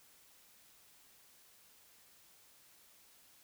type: silence
effects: white hiss -64 dBFS RMS until 3.43 s